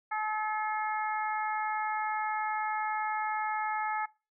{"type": "harmonic tone", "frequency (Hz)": 429.6, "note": "A4", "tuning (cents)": -41, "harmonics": [2, 3, 4, 5], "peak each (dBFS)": [-32, -36, -38, -40], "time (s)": [0.11, 4.06], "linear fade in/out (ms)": 10, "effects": ["noise-tail reverb RT60 0.3 s tail -22 dB re dry"]}